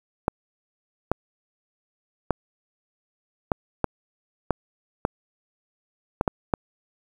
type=clicks; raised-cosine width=1 ms; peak=-6 dBFS; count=10; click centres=0.281 / 1.116 / 2.307 / 3.518 / 3.843 / 4.507 / 5.051 / 6.211 / 6.278 / 6.538 s; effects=7-bit